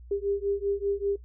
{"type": "beating tone pair", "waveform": "sine", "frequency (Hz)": [397.9, 403], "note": ["G4", "G4"], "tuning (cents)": [26, 48], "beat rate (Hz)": 5.1, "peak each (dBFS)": -29, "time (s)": [0.11, 1.16], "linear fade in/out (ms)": 5, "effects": ["noise-tail reverb RT60 0.1 s tail -17 dB re dry", "added 60 Hz sine -44 dBFS peak until 1.24 s"]}